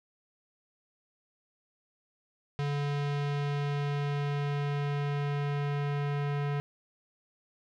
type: tone with low-pass filter sweep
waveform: square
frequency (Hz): 143.8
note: D3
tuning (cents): -36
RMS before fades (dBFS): -31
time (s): 2.59-6.6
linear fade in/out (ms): 0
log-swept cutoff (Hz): 3900 to 2400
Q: 1
effects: 11-bit